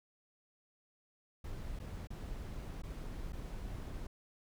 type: noise with dropouts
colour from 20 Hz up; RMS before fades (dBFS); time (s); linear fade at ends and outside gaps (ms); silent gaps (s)
brown; -43; 1.44-4.07; 5; 1.791-1.798 / 2.072-2.103 / 2.821-2.834 / 3.323-3.33
effects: none

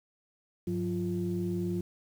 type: tone cluster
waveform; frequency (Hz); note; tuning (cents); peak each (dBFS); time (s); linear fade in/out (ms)
sine; 100.5 / 179.7 / 348.1; G2 / F3 / F4; +44 / +50 / -6; -36 / -31 / -33; 0.67-1.81; 5
effects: tanh soft clip ceiling -21 dBFS + 9-bit

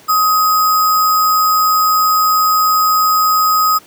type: tone with sample-and-hold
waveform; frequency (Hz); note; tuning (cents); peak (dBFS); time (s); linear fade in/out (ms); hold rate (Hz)
sine; 1257; D#6; +17; -9; 0.08-3.79; 20; 6300
effects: pink hiss -43 dBFS RMS until 3.86 s + high-pass 150 Hz 12 dB/octave

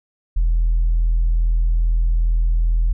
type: tone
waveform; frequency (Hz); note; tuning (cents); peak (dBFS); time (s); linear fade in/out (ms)
sine; 41.2; E1; 0; -12; 0.36-2.93; 10
effects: tanh soft clip ceiling -11 dBFS

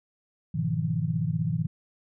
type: chord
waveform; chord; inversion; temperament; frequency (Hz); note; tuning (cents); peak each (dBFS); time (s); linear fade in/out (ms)
sine; F half-diminished seventh; first; equal with one note detuned; 103.83 / 123.47 / 158.65 / 174.61; Ab2 / Cb3 / Eb3 / F3; 0 / 0 / +34 / 0; -33 / -31 / -27 / -32; 0.54-1.67; 10
effects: none

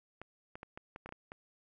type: clicks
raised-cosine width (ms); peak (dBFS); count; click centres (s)
0.5; -30; 9; 0.216 / 0.555 / 0.631 / 0.775 / 0.961 / 1.06 / 1.091 / 1.124 / 1.319
effects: none

